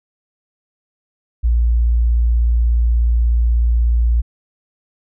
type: tone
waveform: sine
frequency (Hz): 58.27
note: A#1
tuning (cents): 0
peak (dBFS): -11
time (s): 1.43-4.22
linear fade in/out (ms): 20
effects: none